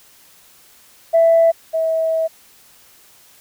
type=tone pair in turn; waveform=sine; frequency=662 / 646.9 Hz; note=E5 / E5; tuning=+7 / -33 cents; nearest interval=unison; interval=40 cents; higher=first; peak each=-8 / -15 dBFS; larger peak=first; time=1.13-1.52 / 1.73-2.28 s; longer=second; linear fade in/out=20 ms; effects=tanh soft clip ceiling -5 dBFS + white hiss -49 dBFS RMS until 3.4 s